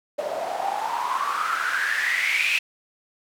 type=noise with band-pass filter sweep; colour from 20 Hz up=white; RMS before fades=-25 dBFS; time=0.18-2.59 s; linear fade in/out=10 ms; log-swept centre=570 to 2600 Hz; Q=9.7; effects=none